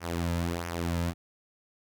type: tone with flanger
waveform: sawtooth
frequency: 85.3 Hz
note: F2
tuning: 40 cents flat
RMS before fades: -31 dBFS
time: 0-1.14 s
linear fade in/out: 50 ms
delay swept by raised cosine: 0.24 to 2.74 ms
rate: 1.5 Hz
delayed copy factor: -0.65
effects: none